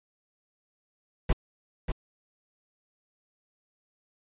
brown noise with echo, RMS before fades -22 dBFS, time 1.29-1.33 s, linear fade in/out 5 ms, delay 590 ms, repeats 1, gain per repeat -7 dB, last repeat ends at 1.92 s, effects resampled to 8000 Hz

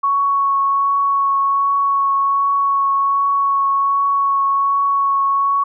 sine tone with vibrato, 1110 Hz, C#6, 2 cents sharp, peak -13 dBFS, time 0.03-5.64 s, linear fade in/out 10 ms, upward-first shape triangle, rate 1.3 Hz, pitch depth 12 cents each way, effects none

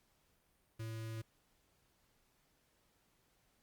square tone with notch filter, 111.9 Hz, A2, 30 cents sharp, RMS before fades -43 dBFS, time 0.79-1.22 s, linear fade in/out 10 ms, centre 810 Hz, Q 1.5, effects pink hiss -75 dBFS RMS until 3.62 s + Opus 48 kbps

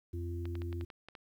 harmonic tone, 86.3 Hz, F2, 20 cents flat, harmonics 1 / 3 / 4, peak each -36 / -49 / -43 dBFS, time 0.13-0.85 s, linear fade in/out 10 ms
clicks, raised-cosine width 0.3 ms, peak -32 dBFS, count 8, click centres 0.455 / 0.554 / 0.619 / 0.728 / 0.811 / 0.902 / 1.086 / 1.152 s
effects 11-bit

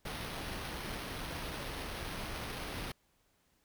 pink noise with sample-and-hold, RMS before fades -41 dBFS, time 0.05-2.92 s, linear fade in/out 5 ms, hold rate 7350 Hz, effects pink hiss -73 dBFS RMS until 3.64 s

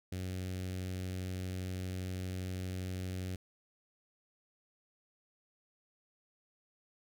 sawtooth tone with notch filter, 92.5 Hz, F#2, in tune, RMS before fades -39 dBFS, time 0.12-3.36 s, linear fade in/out 5 ms, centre 1000 Hz, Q 0.71, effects none

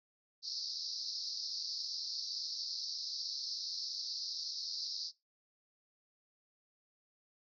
pink band-pass noise, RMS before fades -41 dBFS, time 0.42-5.12 s, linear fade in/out 50 ms, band 4200 to 5500 Hz, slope 96 dB/octave, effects noise-tail reverb RT60 0.2 s tail -19 dB re dry

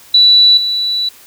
sine tone with level steps, 3950 Hz, B7, in tune, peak -4 / -13 dBFS, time 0.14-1.09 s, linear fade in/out 5 ms, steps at 0.57 s, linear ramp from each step 5 ms, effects white hiss -41 dBFS RMS until 1.26 s

